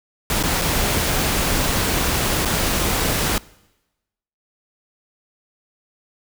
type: noise with dropouts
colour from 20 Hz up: pink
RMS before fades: -20 dBFS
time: 0.3-3.38 s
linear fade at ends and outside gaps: 1 ms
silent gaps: 0.428-0.436 / 0.615-0.619 / 2.45-2.456 s
effects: noise-tail reverb RT60 1.0 s tail -23 dB re dry